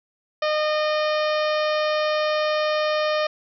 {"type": "harmonic tone", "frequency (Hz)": 611, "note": "D#5", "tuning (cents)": -32, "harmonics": [1, 2, 3, 4, 5, 6, 7, 8, 9], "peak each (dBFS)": [-21, -27, -31, -33, -35, -37, -38, -39, -40], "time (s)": [0.42, 3.27], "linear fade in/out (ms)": 5, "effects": []}